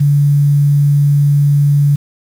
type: tone with quantisation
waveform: sine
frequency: 143.8 Hz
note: D3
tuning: 36 cents flat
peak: -7 dBFS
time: 0-1.96 s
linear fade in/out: 10 ms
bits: 6
effects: none